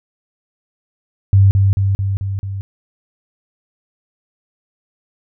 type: tone with echo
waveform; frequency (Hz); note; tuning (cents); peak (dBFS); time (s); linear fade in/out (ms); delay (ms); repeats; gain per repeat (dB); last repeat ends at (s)
sine; 98; G2; 0; -6; 1.33-1.51; 0; 220; 5; -3; 2.61
effects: none